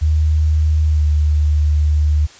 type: tone with pitch glide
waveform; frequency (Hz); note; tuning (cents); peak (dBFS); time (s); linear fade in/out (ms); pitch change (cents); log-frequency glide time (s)
sine; 77.2 to 75.13; D#2 to D2; -13 to +40; -11; 0.01-2.27; 20; -47; 0.87-1.05
effects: white hiss -42 dBFS RMS until 2.39 s + resampled to 16000 Hz